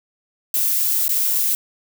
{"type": "noise with dropouts", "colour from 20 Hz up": "violet", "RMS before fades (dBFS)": -19, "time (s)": [0.54, 1.55], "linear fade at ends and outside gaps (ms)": 1, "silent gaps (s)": [1.081, 1.092], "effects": []}